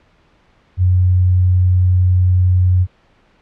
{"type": "tone", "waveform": "sine", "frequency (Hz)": 91.1, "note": "F#2", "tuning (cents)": -26, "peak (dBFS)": -9, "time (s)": [0.77, 2.87], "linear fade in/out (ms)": 50, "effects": ["pink hiss -54 dBFS RMS until 3.41 s", "low-pass 3000 Hz 12 dB/octave"]}